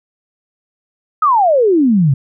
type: exponential sweep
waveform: sine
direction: down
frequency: 1303 to 128 Hz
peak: -8 dBFS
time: 1.22-2.14 s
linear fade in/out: 5 ms
effects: none